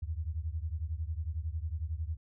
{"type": "beating tone pair", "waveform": "sine", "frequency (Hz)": [75.7, 86.7], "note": ["D#2", "F2"], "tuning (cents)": [-47, -12], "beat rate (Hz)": 11, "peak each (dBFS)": [-35, -37], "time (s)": [0.02, 2.17], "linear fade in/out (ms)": 10, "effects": []}